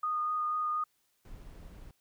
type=tone with vibrato; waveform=sine; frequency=1231 Hz; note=D#6; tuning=19 cents flat; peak=-29 dBFS; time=0.03-0.84 s; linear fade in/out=5 ms; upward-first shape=sine; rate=4.1 Hz; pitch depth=11 cents each way
type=noise; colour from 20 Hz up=brown; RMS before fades=-48 dBFS; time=1.25-1.91 s; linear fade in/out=2 ms
effects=white hiss -74 dBFS RMS until 2 s